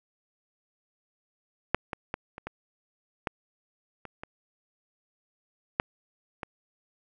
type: clicks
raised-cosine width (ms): 0.5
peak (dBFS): -6 / -17 / -15 / -25 / -20 / -13 / -25 / -23 / -7 / -19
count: 10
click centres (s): 1.746 / 1.932 / 2.141 / 2.381 / 2.47 / 3.272 / 4.053 / 4.235 / 5.799 / 6.432
effects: none